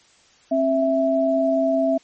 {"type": "tone pair together", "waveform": "sine", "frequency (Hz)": [268.1, 659.3], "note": ["C4", "E5"], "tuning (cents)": [42, 0], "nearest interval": "octave + major third", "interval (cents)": 1558, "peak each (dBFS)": [-21, -18], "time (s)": [0.51, 1.98], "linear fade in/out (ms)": 10, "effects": ["white hiss -55 dBFS RMS until 2.03 s", "MP3 32 kbps"]}